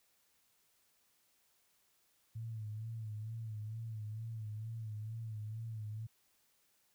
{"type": "tone with vibrato", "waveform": "sine", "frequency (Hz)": 110, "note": "A2", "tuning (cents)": 0, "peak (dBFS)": -40, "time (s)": [2.35, 6.07], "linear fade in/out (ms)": 10, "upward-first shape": "sine", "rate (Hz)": 2.2, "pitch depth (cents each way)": 64, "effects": ["white hiss -74 dBFS RMS until 6.94 s"]}